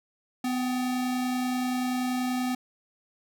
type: tone pair together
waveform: square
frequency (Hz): 251.2 / 784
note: B3 / G5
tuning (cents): +30 / 0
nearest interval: octave + minor sixth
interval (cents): 1970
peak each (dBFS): -27 / -39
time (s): 0.44-2.55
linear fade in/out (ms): 5
effects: none